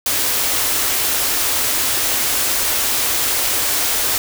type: band-stop noise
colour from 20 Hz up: white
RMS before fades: -18 dBFS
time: 0.06-4.18 s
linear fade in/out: 2 ms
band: 130 to 230 Hz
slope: 96 dB/octave
effects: none